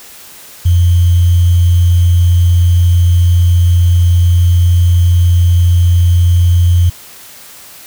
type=tone with sample-and-hold; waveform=sine; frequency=87.31 Hz; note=F2; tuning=in tune; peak=-5 dBFS; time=0.65-6.9 s; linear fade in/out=10 ms; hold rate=3150 Hz; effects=white hiss -35 dBFS RMS until 7.86 s